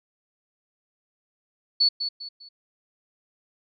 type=tone with echo; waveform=sine; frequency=4435 Hz; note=C#8; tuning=in tune; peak=-16 dBFS; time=1.8-1.89 s; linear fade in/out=10 ms; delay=200 ms; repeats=3; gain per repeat=-9 dB; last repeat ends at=2.49 s; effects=none